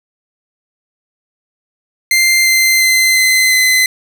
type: tone with pitch steps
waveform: sawtooth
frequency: 2090 / 2077 / 2064 / 2051 / 2038 Hz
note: C7 / C7 / C7 / C7 / C7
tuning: -2 / -13 / -24 / -35 / -46 cents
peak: -5 dBFS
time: 2.11-3.86 s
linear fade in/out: 2 ms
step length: 350 ms
effects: none